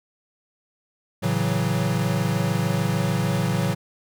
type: chord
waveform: square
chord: F# minor seventh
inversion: first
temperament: equal with one note detuned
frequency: 111.66 / 138.59 / 164.81 / 185 Hz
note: A2 / C#3 / E3 / F#3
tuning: +26 / 0 / 0 / 0 cents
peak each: -27 dBFS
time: 1.22-3.75 s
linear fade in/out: 20 ms
effects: none